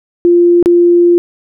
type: tone with dropouts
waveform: sine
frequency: 347.5 Hz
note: F4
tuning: 9 cents flat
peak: -4 dBFS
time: 0.25-1.18 s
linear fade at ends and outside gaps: 0 ms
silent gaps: 0.627-0.659 s
effects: none